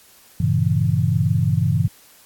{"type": "chord", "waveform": "sine", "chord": "G diminished seventh", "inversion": "none", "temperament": "equal", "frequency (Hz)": [98, 116.54, 138.59, 164.81], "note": ["G2", "Bb2", "Db3", "Fb3"], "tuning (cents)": [0, 0, 0, 0], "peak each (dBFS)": -21, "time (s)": [0.4, 1.88], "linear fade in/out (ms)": 5, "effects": ["white hiss -50 dBFS RMS until 2.25 s", "AAC 64 kbps"]}